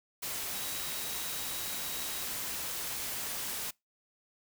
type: tone in noise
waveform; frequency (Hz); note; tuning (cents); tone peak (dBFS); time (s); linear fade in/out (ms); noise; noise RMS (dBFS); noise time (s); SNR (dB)
sine; 3849; B7; -45; -46; 0.54-2.24; 10; white; -37; 0.22-3.71; -12
effects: noise-tail reverb RT60 0.2 s tail -25 dB re dry